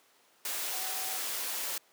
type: tone in noise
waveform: sine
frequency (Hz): 756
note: F#5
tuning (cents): +37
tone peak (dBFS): -44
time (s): 0.73-1.17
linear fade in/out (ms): 2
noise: white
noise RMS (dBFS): -35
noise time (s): 0.45-1.78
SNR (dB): -12
effects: pink hiss -64 dBFS RMS until 1.92 s + high-pass 400 Hz 12 dB/octave